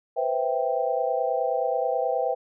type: chord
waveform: sine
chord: C major seventh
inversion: third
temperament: equal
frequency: 493.9 / 523.3 / 659.3 / 784 Hz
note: B4 / C5 / E5 / G5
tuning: 0 / 0 / 0 / 0 cents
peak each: -28 dBFS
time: 0.16-2.35 s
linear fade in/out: 20 ms
effects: none